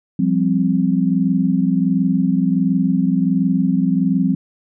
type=chord; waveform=sine; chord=F suspended second; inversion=none; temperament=equal; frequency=174.61 / 196 / 261.6 Hz; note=F3 / G3 / C4; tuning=0 / 0 / 0 cents; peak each=-18 dBFS; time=0.19-4.35 s; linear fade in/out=5 ms; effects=none